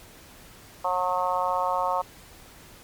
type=harmonic tone; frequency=181.6 Hz; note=F#3; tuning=32 cents flat; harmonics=3 / 4 / 5 / 6 / 7; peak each=-30 / -29 / -27 / -28 / -34 dBFS; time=0.84-2.02 s; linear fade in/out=10 ms; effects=pink hiss -49 dBFS RMS until 2.83 s + MP3 96 kbps